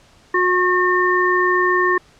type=harmonic tone; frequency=362.7 Hz; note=F#4; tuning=34 cents flat; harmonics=1 / 3 / 5; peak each=-18 / -18 / -18 dBFS; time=0.34-1.98 s; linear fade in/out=5 ms; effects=pink hiss -51 dBFS RMS until 2.19 s + low-pass 7000 Hz 12 dB/octave